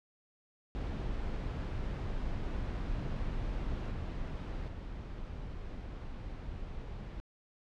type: noise with level steps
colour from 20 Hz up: brown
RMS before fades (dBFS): -36 / -38 / -42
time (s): 0.75-7.2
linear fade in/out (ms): 0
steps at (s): 3.91 / 4.68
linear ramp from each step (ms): 2
effects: low-pass 4000 Hz 12 dB/octave